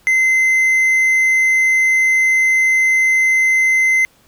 triangle tone, 2063 Hz, C7, 25 cents flat, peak -9 dBFS, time 0.07-4.05 s, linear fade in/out 0 ms, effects pink hiss -53 dBFS RMS until 4.27 s

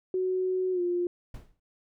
sine tone with pitch glide, 371.1 to 352.3 Hz, F#4 to F4, +5 to +15 cents, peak -25 dBFS, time 0.14-1.07 s, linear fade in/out 2 ms, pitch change -90 cents, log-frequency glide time 0.72-0.81 s
brown noise with exponential decay, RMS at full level -37 dBFS, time 1.34-1.6 s, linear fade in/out 5 ms, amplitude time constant 55 ms
effects none

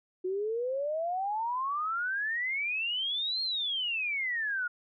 sine exponential two-way sweep, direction up then down, 361.2 to 4270 to 1414 Hz, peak -29 dBFS, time 0.24-4.68 s, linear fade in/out 10 ms, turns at 3.42 s, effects none

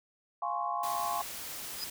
sine chord, Db major seventh, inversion first, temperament equal, 698.5 / 830.6 / 1046.5 / 1108.7 Hz, F5 / Ab5 / C6 / Db6, 0 / 0 / 0 / 0 cents, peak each -36 dBFS, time 0.42-1.22 s, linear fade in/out 5 ms
white noise, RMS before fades -41 dBFS, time 0.83-1.9 s, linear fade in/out 5 ms
sine tone with exponential growth, 4970 Hz, D#8, 3 cents flat, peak -31 dBFS, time 1.72-1.84 s, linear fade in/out 1 ms, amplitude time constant 24 ms
effects none

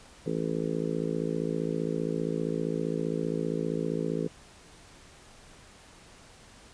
harmonic tone, 55.2 Hz, A1, 6 cents sharp, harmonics 3 / 4 / 5 / 6 / 7 / 8 / 9, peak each -33 / -37 / -35 / -38 / -36 / -34 / -38 dBFS, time 0.26-4.28 s, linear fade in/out 5 ms, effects pink hiss -53 dBFS RMS until 6.73 s + resampled to 22050 Hz

